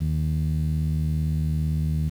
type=tone with low-pass filter; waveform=sawtooth; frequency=77.78 Hz; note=D#2; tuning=in tune; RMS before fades=-24 dBFS; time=0-2.1 s; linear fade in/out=20 ms; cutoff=170 Hz; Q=2.9; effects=8-bit